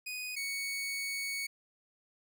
sawtooth tone pair in turn, 2489 / 2226 Hz, D#7 / C#7, 0 / +7 cents, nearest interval major second, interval 193 cents, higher first, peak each -34 / -31 dBFS, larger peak second, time 0.06-0.36 / 0.36-1.47 s, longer second, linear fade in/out 10 ms, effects none

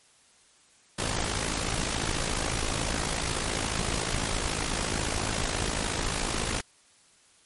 pink noise with amplitude modulation, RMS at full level -26 dBFS, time 0.98-6.61 s, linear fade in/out 10 ms, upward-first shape sine, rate 54.1 Hz, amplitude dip 70%, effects white hiss -60 dBFS RMS until 7.45 s + MP3 48 kbps

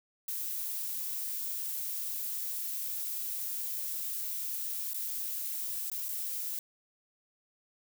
violet noise with dropouts, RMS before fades -36 dBFS, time 0.28-6.59 s, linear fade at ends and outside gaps 2 ms, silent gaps 4.935-4.943 / 5.9-5.916 / 6.085-6.089 s, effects none

